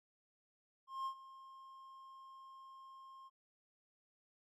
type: tone with ADSR envelope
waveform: triangle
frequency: 1066 Hz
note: C6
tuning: 32 cents sharp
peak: -35 dBFS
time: 0.87-3.3 s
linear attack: 190 ms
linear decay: 81 ms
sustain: -17 dB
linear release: 31 ms
effects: none